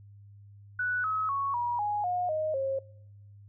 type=tone with pitch steps; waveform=sine; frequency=1480 / 1281 / 1108.7 / 959.7 / 830.6 / 718.9 / 622.3 / 538.6 Hz; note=F#6 / E6 / C#6 / B5 / G#5 / F5 / D#5 / C#5; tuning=0 / -50 / 0 / -50 / 0 / +50 / 0 / -50 cents; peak=-27 dBFS; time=0.79-2.79 s; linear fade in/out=5 ms; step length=250 ms; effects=noise-tail reverb RT60 0.9 s tail -26 dB re dry + added 101 Hz sine -49 dBFS peak until 3.48 s